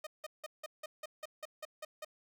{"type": "tone bursts", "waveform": "sawtooth", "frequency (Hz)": 616, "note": "D#5", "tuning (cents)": -17, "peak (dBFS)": -37, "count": 11, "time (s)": [0.04, 2.048], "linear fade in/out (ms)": 5, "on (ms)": 28, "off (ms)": 170, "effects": []}